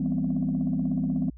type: chord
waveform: sine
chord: C major seventh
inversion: first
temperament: just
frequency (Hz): 163.52 / 196.22 / 245.3 / 261.6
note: E3 / G3 / B3 / C4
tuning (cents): -14 / +2 / -12 / 0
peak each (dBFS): -28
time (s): 0-1.3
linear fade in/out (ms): 5
effects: tanh soft clip ceiling -18 dBFS + added 60 Hz sine -43 dBFS peak until 1.37 s